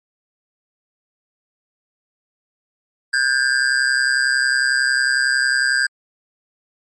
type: tone with amplitude modulation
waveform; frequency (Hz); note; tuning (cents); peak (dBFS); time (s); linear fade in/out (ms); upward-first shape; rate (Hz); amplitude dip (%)
square; 1600; G6; +35; -12; 3.13-5.87; 10; sine; 131; 80
effects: MP3 48 kbps